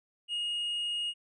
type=tone with tanh clipping; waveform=sine; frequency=2866 Hz; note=F7; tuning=44 cents sharp; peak=-31 dBFS; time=0.28-1.14 s; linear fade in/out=50 ms; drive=2 dB; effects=resampled to 24000 Hz